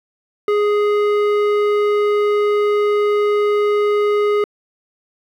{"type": "tone", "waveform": "square", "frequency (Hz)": 415.3, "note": "G#4", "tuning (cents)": 0, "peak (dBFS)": -14, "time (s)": [0.48, 4.44], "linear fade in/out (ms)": 2, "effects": ["low-pass 2000 Hz 12 dB/octave", "8-bit"]}